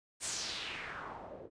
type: noise with low-pass filter sweep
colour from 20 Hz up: white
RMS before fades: -42 dBFS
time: 0.2-1.5 s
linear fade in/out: 50 ms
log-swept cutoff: 9100 to 410 Hz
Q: 2.6
effects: resampled to 22050 Hz